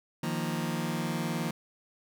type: chord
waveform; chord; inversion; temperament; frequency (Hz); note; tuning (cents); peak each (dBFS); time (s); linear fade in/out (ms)
sawtooth; Eb suspended second; none; just; 155.56 / 175.01 / 233.3; Eb3 / F3 / Bb3; 0 / +4 / +2; -30; 0.23-1.51; 5
effects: none